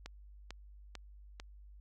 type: click train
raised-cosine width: 0.2 ms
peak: -27 dBFS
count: 4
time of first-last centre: 0.06-1.399 s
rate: 2.24 Hz
effects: added 50 Hz sine -52 dBFS peak until 1.8 s